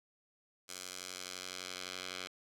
10% pulse tone with band-pass filter sweep, 91.8 Hz, F#2, 13 cents flat, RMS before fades -45 dBFS, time 0.68-2.28 s, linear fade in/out 20 ms, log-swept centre 7100 to 3600 Hz, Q 0.98, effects none

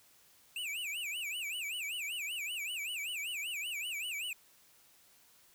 square tone with vibrato, 2600 Hz, E7, 24 cents flat, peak -37 dBFS, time 0.56-4.33 s, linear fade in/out 2 ms, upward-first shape sine, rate 5.2 Hz, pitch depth 240 cents each way, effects white hiss -64 dBFS RMS until 5.54 s

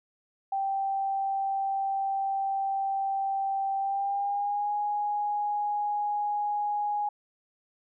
sine tone with pitch glide, 782 to 828.5 Hz, G5 to G#5, -4 to -4 cents, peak -26 dBFS, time 0.52-7.09 s, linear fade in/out 5 ms, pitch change +100 cents, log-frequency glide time 3.78-4.72 s, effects none

